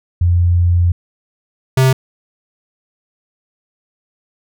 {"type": "tone pair in turn", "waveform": ["sine", "square"], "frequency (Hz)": [87.31, 131.26], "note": ["F2", "C3"], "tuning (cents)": [0, 6], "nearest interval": "perfect fifth", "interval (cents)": 706, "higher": "second", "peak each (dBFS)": -9, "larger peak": "neither", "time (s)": [[0.21, 0.92], [1.77, 1.93]], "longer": "first", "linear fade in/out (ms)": 5, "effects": []}